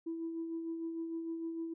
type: tone with tremolo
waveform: sine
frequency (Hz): 329.6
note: E4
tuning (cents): 0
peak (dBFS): -34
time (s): 0.06-1.74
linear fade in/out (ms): 10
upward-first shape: sine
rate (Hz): 6.6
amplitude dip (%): 40
effects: tanh soft clip ceiling -31 dBFS